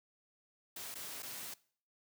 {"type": "noise with dropouts", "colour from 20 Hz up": "white", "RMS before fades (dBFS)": -45, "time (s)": [0.76, 1.54], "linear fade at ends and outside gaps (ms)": 5, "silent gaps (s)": [[0.944, 0.953], [1.224, 1.229]], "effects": ["noise-tail reverb RT60 0.5 s tail -21 dB re dry", "high-pass 100 Hz 12 dB/octave"]}